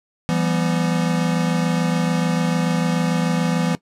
square chord, E minor, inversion none, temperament equal with one note detuned, 169.15 / 196 / 246.9 Hz, E3 / G3 / B3, +45 / 0 / 0 cents, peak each -20 / -26 / -25 dBFS, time 0.29-3.75 s, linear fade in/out 0 ms, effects noise-tail reverb RT60 0.1 s tail -18 dB re dry + low-pass 9000 Hz 12 dB/octave

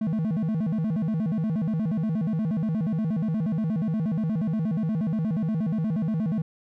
triangle tone with vibrato, 187.3 Hz, F#3, 21 cents sharp, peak -21 dBFS, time 0.01-6.42 s, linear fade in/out 5 ms, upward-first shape square, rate 8.4 Hz, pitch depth 270 cents each way, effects none

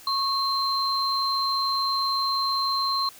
sine tone pair together, 1096 / 4133 Hz, C#6 / C8, -20 / -22 cents, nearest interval octave + major seventh, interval 2298 cents, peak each -25 dBFS, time 0.07-3.09 s, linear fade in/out 2 ms, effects white hiss -48 dBFS RMS until 3.19 s

